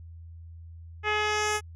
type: tone with low-pass filter sweep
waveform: 10% pulse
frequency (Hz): 422.9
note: G#4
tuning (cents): +31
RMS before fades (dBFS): -27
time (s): 1.03-1.61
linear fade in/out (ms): 50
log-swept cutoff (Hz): 2400 to 10000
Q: 1.5
effects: added 83 Hz sine -42 dBFS peak until 1.75 s